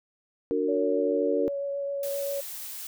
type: chord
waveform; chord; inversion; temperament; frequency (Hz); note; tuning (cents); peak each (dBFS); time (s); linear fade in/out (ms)
sine; D augmented; none; just; 293.7 / 367.1 / 458.9; D4 / F#4 / A#4; 0 / -14 / -27; -29 / -30 / -26; 0.51-1.48; 0
type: tone with vibrato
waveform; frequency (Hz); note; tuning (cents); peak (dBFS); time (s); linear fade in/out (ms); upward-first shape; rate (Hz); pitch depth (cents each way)
sine; 561; C#5; +21; -28; 0.68-2.41; 10; triangle; 7.5; 12
type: noise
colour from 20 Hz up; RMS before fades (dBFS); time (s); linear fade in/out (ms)
blue; -38; 2.03-2.87; 2
effects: none